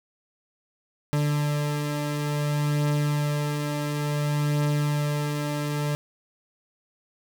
40% pulse beating tone pair, 146.83 / 147.4 Hz, D3 / D3, 0 / +7 cents, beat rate 0.57 Hz, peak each -31 / -23 dBFS, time 1.13-5.95 s, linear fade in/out 0 ms, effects none

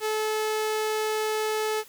sawtooth tone, 432.2 Hz, A4, 31 cents flat, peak -21 dBFS, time 0-1.84 s, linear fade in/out 50 ms, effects white hiss -51 dBFS RMS until 1.88 s

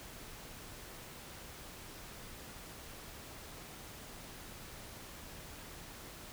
silence, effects pink hiss -50 dBFS RMS until 6.32 s

